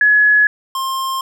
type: tone pair in turn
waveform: sine / square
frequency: 1693 / 1060.7 Hz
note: G#6 / C6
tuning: +33 / +23 cents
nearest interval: minor sixth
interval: 810 cents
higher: first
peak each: -8 / -19 dBFS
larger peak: first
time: 0.01-0.47 / 0.75-1.21 s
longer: neither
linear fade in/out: 2 ms
effects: none